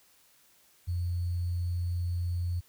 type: tone with sample-and-hold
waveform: sine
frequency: 87.7 Hz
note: F2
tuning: 8 cents sharp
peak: -28 dBFS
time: 0.87-2.61 s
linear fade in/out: 20 ms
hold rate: 4410 Hz
effects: white hiss -63 dBFS RMS until 2.68 s